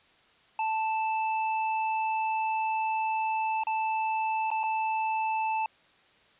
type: tone with dropouts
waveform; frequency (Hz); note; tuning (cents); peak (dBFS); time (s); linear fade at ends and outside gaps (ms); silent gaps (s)
square; 880; A5; 0; -27; 0.59-5.66; 2; 3.636-3.669 / 4.504-4.514 / 4.633-4.637
effects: white hiss -61 dBFS RMS until 6.39 s + resampled to 8000 Hz